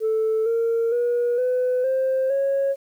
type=tone with pitch steps; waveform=sine; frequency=440 / 460 / 480.9 / 502.8 / 525.7 / 549.6 Hz; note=A4 / A#4 / B4 / B4 / C5 / C#5; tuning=0 / -23 / -46 / +31 / +8 / -15 cents; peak=-17 dBFS; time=0-2.76 s; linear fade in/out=50 ms; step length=460 ms; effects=tanh soft clip ceiling -16 dBFS + 9-bit